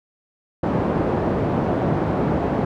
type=band-pass noise; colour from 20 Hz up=pink; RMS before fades=-21 dBFS; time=0.63-2.65 s; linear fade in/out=5 ms; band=120 to 730 Hz; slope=12 dB/octave; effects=none